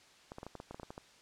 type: clicks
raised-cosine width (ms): 1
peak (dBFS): -30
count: 12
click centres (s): 0.319 / 0.384 / 0.431 / 0.466 / 0.553 / 0.601 / 0.71 / 0.745 / 0.798 / 0.832 / 0.905 / 0.979
effects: white hiss -61 dBFS RMS until 1.21 s + low-pass 6000 Hz 12 dB/octave